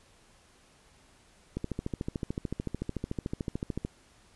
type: click train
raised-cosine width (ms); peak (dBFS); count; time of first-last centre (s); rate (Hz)
3; -19; 32; 1.57-3.849; 13.6
effects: pink hiss -61 dBFS RMS until 4.35 s + resampled to 24000 Hz